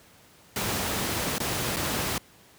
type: noise with dropouts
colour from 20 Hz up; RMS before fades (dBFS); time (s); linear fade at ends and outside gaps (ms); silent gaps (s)
pink; -28; 0.56-2.18; 1; 1.382-1.402 / 1.762-1.768
effects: pink hiss -55 dBFS RMS until 2.58 s + high-pass 80 Hz 12 dB/octave